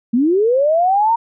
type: linear sweep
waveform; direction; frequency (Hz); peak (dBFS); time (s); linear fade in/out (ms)
sine; up; 221.8 to 938; -11; 0.13-1.16; 10
effects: none